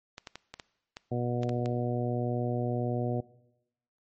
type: clicks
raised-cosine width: 0.2 ms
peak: -23 dBFS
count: 9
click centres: 0.181 / 0.272 / 0.356 / 0.54 / 0.598 / 0.969 / 1.433 / 1.493 / 1.659 s
type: harmonic tone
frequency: 121.5 Hz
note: B2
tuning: 28 cents flat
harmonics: 1 / 2 / 3 / 4 / 5 / 6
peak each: -31 / -34 / -36 / -37 / -38 / -39 dBFS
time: 1.11-3.21 s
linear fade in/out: 10 ms
effects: noise-tail reverb RT60 0.9 s tail -20 dB re dry + MP3 32 kbps